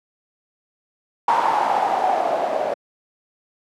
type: noise with low-pass filter sweep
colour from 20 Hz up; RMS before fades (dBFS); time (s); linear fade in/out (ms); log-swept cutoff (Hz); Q
blue; -20; 1.28-2.74; 5; 940 to 610; 6.6
effects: high-pass 200 Hz 12 dB/octave